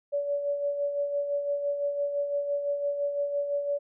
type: tone with tremolo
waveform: sine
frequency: 572 Hz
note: D5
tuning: 46 cents flat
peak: -24 dBFS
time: 0.12-3.79 s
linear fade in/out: 20 ms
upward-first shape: sine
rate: 5.9 Hz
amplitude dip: 50%
effects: none